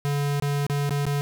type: tone with dropouts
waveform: square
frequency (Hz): 143.2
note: D3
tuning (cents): -43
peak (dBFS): -23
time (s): 0.05-1.21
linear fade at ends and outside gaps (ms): 0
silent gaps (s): 0.399-0.423 / 0.666-0.698 / 0.894-0.907 / 1.054-1.066
effects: none